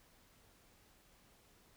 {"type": "silence", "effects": ["pink hiss -67 dBFS RMS until 1.76 s"]}